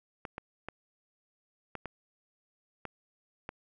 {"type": "clicks", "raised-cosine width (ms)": 0.5, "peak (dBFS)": -23, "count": 7, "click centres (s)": [0.252, 0.381, 0.686, 1.753, 1.857, 2.853, 3.491], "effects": []}